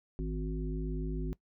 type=harmonic tone with a mistuned harmonic; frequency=51.91 Hz; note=G#1; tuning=in tune; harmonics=1 / 3 / 5 / 7; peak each=-34 / -39 / -41 / -42 dBFS; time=0.19-1.33 s; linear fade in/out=0 ms; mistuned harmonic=3; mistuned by=+38 cents; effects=noise-tail reverb RT60 0.1 s tail -20 dB re dry